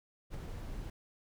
brown noise with ADSR envelope, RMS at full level -38 dBFS, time 0.3-0.9 s, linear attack 45 ms, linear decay 6 ms, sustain -4 dB, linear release 3 ms, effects none

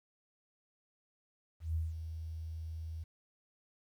sine tone with ADSR envelope, 80.7 Hz, E2, 36 cents flat, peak -30 dBFS, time 1.6-3.04 s, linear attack 150 ms, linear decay 180 ms, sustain -9 dB, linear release 11 ms, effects 11-bit

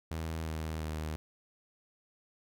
sawtooth tone with pitch steps, 80.6 / 79.17 / 77.76 Hz, E2 / D#2 / D#2, -38 / +31 / 0 cents, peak -31 dBFS, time 0.11-1.16 s, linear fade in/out 0 ms, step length 350 ms, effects none

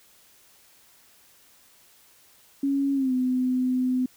sine tone with pitch glide, 277.2 to 254.2 Hz, C#4 to C4, 0 to -50 cents, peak -21 dBFS, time 2.63-4.06 s, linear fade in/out 5 ms, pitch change -150 cents, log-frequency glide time 2.94-3.13 s, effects white hiss -57 dBFS RMS until 4.16 s

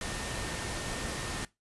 sine tone in noise, 1820 Hz, A#6, 42 cents flat, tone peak -45 dBFS, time 0.01-1.45 s, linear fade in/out 2 ms, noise pink, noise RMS -36 dBFS, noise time 0.01-1.45 s, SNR -12 dB, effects noise-tail reverb RT60 0.2 s tail -20 dB re dry + resampled to 24000 Hz

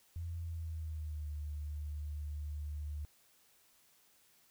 sine tone with pitch glide, 84.4 to 74.33 Hz, E2 to D2, +41 to +21 cents, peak -38 dBFS, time 0.16-3.05 s, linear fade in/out 0 ms, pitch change -220 cents, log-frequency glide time 0.38-1.3 s, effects white hiss -68 dBFS RMS until 4.5 s

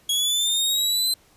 sawtooth linear sweep, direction up, 3311 to 4088 Hz, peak -17 dBFS, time 0.09-1.14 s, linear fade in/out 5 ms, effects pink hiss -57 dBFS RMS until 1.36 s + resampled to 32000 Hz

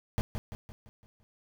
brown noise with echo, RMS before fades -28 dBFS, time 0.18-0.21 s, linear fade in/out 0 ms, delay 170 ms, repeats 6, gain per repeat -6 dB, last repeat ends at 1.23 s, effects none

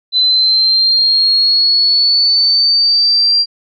sine linear sweep, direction up, 4019 to 4749 Hz, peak -8 dBFS, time 0.12-3.46 s, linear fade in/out 50 ms, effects none

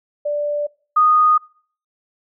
sine tone pair in turn, 587.3 / 1236.9 Hz, D5 / D#6, 0 / -11 cents, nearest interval octave + minor second, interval 1289 cents, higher second, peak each -18 / -10 dBFS, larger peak second, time 0.25-0.67 / 0.96-1.38 s, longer neither, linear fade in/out 10 ms, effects noise-tail reverb RT60 0.5 s tail -25 dB re dry

